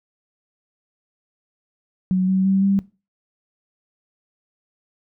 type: tone with pitch steps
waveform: sine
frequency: 185.5 / 189.18 / 192.93 / 196.76 Hz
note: F#3 / F#3 / G3 / G3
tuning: +5 / +39 / -27 / +7 cents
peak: -15 dBFS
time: 2.11-2.79 s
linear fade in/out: 0 ms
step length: 170 ms
effects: noise-tail reverb RT60 0.3 s tail -20 dB re dry